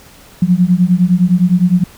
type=beating tone pair; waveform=sine; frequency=174.61 / 184.41 Hz; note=F3 / F#3; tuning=0 / -6 cents; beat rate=9.8 Hz; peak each=-11 dBFS; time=0.42-1.84 s; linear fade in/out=5 ms; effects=pink hiss -41 dBFS RMS until 1.97 s